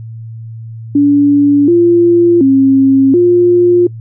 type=tone with pitch steps; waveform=sine; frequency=286.6 / 344.7 / 269.9 / 352.4 Hz; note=D4 / F4 / C#4 / F4; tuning=-42 / -23 / -46 / +16 cents; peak=-4 dBFS; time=0.95-3.87 s; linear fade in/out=5 ms; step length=730 ms; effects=noise-tail reverb RT60 0.1 s tail -21 dB re dry + added 113 Hz sine -24 dBFS peak until 4 s